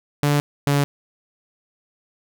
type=tone pair in turn; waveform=sawtooth; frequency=145.4 / 142.57 Hz; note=D3 / C#3; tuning=-17 / +49 cents; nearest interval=unison; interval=34 cents; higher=first; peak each=-12 dBFS; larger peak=neither; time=0.23-0.4 / 0.67-0.84 s; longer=neither; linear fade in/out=0 ms; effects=none